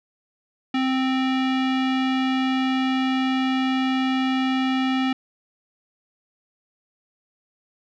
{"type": "tone with low-pass filter", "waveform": "square", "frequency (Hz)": 261.6, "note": "C4", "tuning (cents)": 0, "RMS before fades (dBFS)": -22, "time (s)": [0.74, 5.13], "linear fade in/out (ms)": 5, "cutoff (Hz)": 3000, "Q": 2, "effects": []}